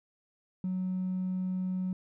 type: tone with hard clipping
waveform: sine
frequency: 185 Hz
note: F#3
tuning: in tune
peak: -30 dBFS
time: 0.64-1.93 s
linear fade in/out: 2 ms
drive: 1 dB
effects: none